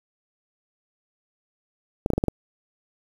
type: clicks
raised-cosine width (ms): 2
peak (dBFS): -8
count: 6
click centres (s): 2.061 / 2.103 / 2.135 / 2.18 / 2.239 / 2.283
effects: 7-bit